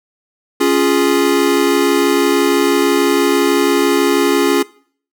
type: chord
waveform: square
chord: Db major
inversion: none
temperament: equal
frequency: 277.2 / 349.2 / 415.3 Hz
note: Db4 / F4 / Ab4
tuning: 0 / 0 / 0 cents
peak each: -16 dBFS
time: 0.6-4.63 s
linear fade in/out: 10 ms
effects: noise-tail reverb RT60 0.5 s tail -21 dB re dry